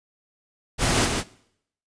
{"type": "noise with echo", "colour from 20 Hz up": "pink", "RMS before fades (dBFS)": -21, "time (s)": [0.78, 1.09], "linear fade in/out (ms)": 50, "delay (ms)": 150, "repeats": 1, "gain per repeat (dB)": -4, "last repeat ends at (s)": 1.24, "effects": ["noise-tail reverb RT60 0.7 s tail -20 dB re dry", "resampled to 22050 Hz"]}